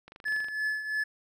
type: click train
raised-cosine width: 0.3 ms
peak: -31 dBFS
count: 11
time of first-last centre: 0.08-0.485 s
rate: 24.7 Hz
type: tone with tremolo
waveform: triangle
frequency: 1722 Hz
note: A6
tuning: 38 cents flat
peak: -24 dBFS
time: 0.25-1.04 s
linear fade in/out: 10 ms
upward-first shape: triangle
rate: 3 Hz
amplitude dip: 70%
effects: none

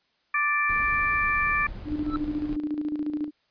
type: harmonic tone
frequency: 587.3 Hz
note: D5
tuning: in tune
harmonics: 2 / 3 / 4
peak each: -26 / -26 / -26 dBFS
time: 0.34-1.67 s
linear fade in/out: 5 ms
type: noise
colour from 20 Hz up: brown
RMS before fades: -37 dBFS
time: 0.69-2.56 s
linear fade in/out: 2 ms
type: tone with tremolo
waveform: sine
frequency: 299.6 Hz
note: D4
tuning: 35 cents sharp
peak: -24 dBFS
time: 1.85-3.31 s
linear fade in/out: 50 ms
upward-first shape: square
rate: 14 Hz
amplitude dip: 55%
type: tone with exponential growth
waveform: triangle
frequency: 1318.5 Hz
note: E6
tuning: in tune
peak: -24 dBFS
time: 2.01-2.16 s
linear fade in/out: 1 ms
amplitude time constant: 31 ms
effects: white hiss -69 dBFS RMS until 3.5 s + resampled to 11025 Hz

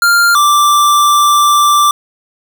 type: tone pair in turn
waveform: square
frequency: 1396.9 / 1174.6 Hz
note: F6 / D6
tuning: 0 / 0 cents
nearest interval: minor third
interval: 300 cents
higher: first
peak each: -7 dBFS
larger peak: neither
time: 0.02-0.35 / 0.35-1.91 s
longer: second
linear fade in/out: 2 ms
effects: none

